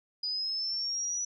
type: exponential sweep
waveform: sine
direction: up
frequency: 4922 to 5920 Hz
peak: -30 dBFS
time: 0.23-1.25 s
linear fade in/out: 5 ms
effects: none